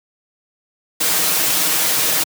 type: noise with comb filter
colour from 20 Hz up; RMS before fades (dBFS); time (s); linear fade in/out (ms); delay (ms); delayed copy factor
white; -17; 1-2.24; 10; 6.4; +0.75
effects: high-pass 150 Hz 12 dB/octave